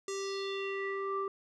square tone with low-pass filter sweep, 392 Hz, G4, in tune, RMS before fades -36 dBFS, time 0.08-1.28 s, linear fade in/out 2 ms, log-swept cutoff 7300 to 1000 Hz, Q 3.9, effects none

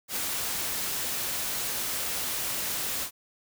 white noise with ADSR envelope, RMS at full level -29 dBFS, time 0.08-3.11 s, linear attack 83 ms, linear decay 6 ms, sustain -2 dB, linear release 84 ms, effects none

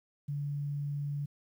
sine tone, 144 Hz, D3, 34 cents flat, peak -32 dBFS, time 0.28-1.26 s, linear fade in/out 10 ms, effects 11-bit

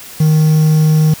triangle tone with quantisation, 155.56 Hz, D#3, in tune, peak -5 dBFS, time 0.2-1.14 s, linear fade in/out 5 ms, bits 5, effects white hiss -33 dBFS RMS until 1.2 s

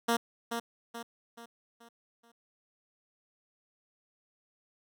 10% pulse tone with echo, 233.1 Hz, A#3, in tune, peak -17 dBFS, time 0.08-0.17 s, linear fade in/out 10 ms, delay 430 ms, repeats 5, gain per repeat -7 dB, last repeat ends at 2.32 s, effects none

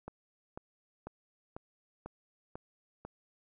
click train, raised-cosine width 1 ms, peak -28 dBFS, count 7, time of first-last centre 0.08-3.05 s, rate 2.02 Hz, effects none

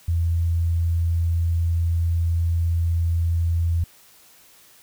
sine tone, 84.1 Hz, E2, 35 cents sharp, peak -18 dBFS, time 0.08-3.84 s, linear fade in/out 5 ms, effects white hiss -52 dBFS RMS until 4.82 s

